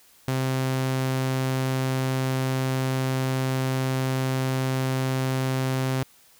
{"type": "tone", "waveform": "sawtooth", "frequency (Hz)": 131.2, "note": "C3", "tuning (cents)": 5, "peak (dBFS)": -19, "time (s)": [0.28, 6.03], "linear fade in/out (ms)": 0, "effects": ["white hiss -56 dBFS RMS until 6.39 s"]}